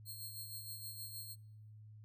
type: tone with tremolo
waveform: 10% pulse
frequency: 4236 Hz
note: C8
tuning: 21 cents sharp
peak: -37 dBFS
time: 0.05-1.36 s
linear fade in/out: 50 ms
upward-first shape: sine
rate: 6.4 Hz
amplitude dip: 50%
effects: noise-tail reverb RT60 0.9 s tail -26 dB re dry + added 107 Hz sine -53 dBFS peak until 2.04 s